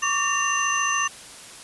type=tone cluster; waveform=sine; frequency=1114 / 1168 / 1812 / 2776 / 6120 Hz; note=C#6 / D6 / A#6 / F7 / G8; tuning=+8 / -10 / -50 / -11 / -42 cents; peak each=-27 dBFS; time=0.02-1.08 s; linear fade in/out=10 ms; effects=white hiss -42 dBFS RMS until 1.63 s + resampled to 24000 Hz